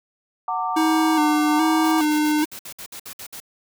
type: chord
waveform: sine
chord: Gb augmented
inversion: none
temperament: equal with one note detuned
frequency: 740 / 910 / 1174.7 Hz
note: Gb5 / Bb5 / D6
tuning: 0 / -42 / 0 cents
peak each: -26 dBFS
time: 0.48-2.01 s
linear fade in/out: 2 ms
type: tone with vibrato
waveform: square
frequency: 310 Hz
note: D#4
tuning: 6 cents flat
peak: -18 dBFS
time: 0.76-2.45 s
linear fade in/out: 10 ms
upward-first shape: square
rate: 1.2 Hz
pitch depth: 42 cents each way
type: noise bursts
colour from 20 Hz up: white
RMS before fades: -36 dBFS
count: 12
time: 1.84-3.402 s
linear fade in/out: 5 ms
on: 77 ms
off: 58 ms
effects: none